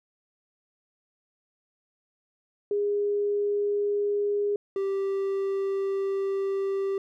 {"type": "tone pair in turn", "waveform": ["sine", "triangle"], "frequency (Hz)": [409.5, 391.2], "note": ["G#4", "G4"], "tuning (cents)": [-24, -4], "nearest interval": "minor second", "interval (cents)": 80, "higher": "first", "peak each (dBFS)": -23, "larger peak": "neither", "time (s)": [[2.71, 4.56], [4.76, 6.98]], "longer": "second", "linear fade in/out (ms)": 2, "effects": []}